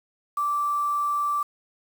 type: tone with quantisation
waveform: sine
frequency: 1168 Hz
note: D6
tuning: 10 cents flat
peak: -22 dBFS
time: 0.37-1.43 s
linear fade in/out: 5 ms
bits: 7
effects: none